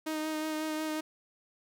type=tone with vibrato; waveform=sawtooth; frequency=311.1 Hz; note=D#4; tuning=in tune; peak=-28 dBFS; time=0.06-1.01 s; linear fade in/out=10 ms; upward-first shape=sine; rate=5.5 Hz; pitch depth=17 cents each way; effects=none